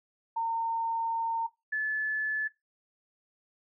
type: tone pair in turn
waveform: sine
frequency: 913 / 1729.5 Hz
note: A#5 / A6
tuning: -36 / -30 cents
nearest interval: major seventh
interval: 1106 cents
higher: second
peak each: -27 dBFS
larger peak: neither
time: 0.36-1.47 / 1.72-2.48 s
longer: first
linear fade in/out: 10 ms
effects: noise-tail reverb RT60 0.2 s tail -18 dB re dry